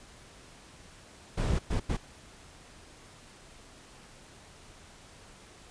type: noise bursts at uneven times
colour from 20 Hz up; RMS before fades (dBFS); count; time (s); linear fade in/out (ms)
brown; -28; 3; 1.37-1.59 / 1.7-1.8 / 1.89-1.97; 10
effects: pink hiss -53 dBFS RMS until 5.7 s + resampled to 22050 Hz